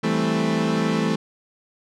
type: chord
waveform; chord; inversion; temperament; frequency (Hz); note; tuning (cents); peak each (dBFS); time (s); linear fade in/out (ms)
30% pulse; A minor seventh; second; equal; 164.81 / 196 / 220 / 261.6; E3 / G3 / A3 / C4; 0 / 0 / 0 / 0; -22 / -25 / -20 / -26; 0.03-1.16; 10
effects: low-pass 6000 Hz 12 dB/octave